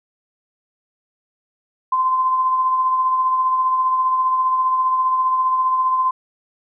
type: tone with tremolo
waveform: sine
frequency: 1034 Hz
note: C6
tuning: 21 cents flat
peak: -13 dBFS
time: 1.92-6.11 s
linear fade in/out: 5 ms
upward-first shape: triangle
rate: 15 Hz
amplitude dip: 40%
effects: none